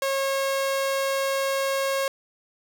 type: tone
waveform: sawtooth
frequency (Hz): 544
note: C#5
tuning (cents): -33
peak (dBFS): -19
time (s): 0.02-2.08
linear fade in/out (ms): 2
effects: none